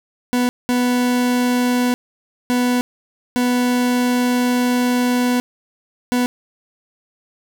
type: tone bursts at uneven times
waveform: 40% pulse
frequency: 246.9 Hz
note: B3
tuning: in tune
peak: -14 dBFS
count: 5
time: 0.33-0.49 / 0.69-1.94 / 2.5-2.81 / 3.36-5.4 / 6.12-6.26 s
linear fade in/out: 0 ms
effects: none